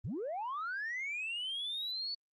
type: linear sweep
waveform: sine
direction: up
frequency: 73.6 to 4498 Hz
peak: -34 dBFS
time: 0.04-2.15 s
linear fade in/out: 10 ms
effects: tanh soft clip ceiling -33 dBFS + Opus 32 kbps